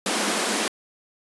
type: high-pass noise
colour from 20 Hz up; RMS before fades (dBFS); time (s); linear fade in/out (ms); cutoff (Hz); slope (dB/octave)
pink; -24; 0.06-0.68; 2; 190; 96
effects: resampled to 24000 Hz